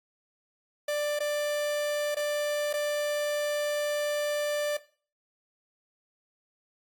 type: tone with dropouts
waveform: 45% pulse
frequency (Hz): 590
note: D5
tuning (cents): +8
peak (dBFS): -27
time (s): 0.88-4.77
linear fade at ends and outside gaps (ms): 5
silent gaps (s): 1.191-1.203 / 2.147-2.167 / 2.73-2.737
effects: noise-tail reverb RT60 0.4 s tail -17 dB re dry + AAC 64 kbps